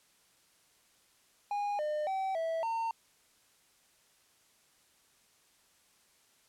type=tone with pitch steps; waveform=triangle; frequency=819 / 604 / 768 / 654 / 910 Hz; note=G#5 / D5 / G5 / E5 / A#5; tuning=-24 / +48 / -36 / -14 / -42 cents; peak=-29 dBFS; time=1.51-2.91 s; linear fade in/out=2 ms; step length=280 ms; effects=white hiss -67 dBFS RMS until 6.48 s + low-pass 11000 Hz 12 dB/octave